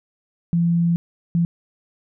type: tone bursts at uneven times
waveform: sine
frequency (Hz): 170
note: F3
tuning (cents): -46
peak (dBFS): -15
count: 2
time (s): 0.53-0.96 / 1.35-1.45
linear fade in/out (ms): 0
effects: none